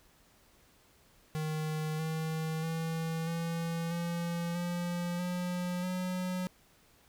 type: tone with pitch steps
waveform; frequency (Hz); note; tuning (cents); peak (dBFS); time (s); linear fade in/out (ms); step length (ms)
square; 155.56 / 159.2 / 162.92 / 166.73 / 170.62 / 174.61 / 178.69 / 182.87; D#3 / D#3 / E3 / E3 / F3 / F3 / F3 / F#3; 0 / +40 / -20 / +20 / -40 / 0 / +40 / -20; -33; 1.35-6.47; 0; 640
effects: pink hiss -64 dBFS RMS until 7.08 s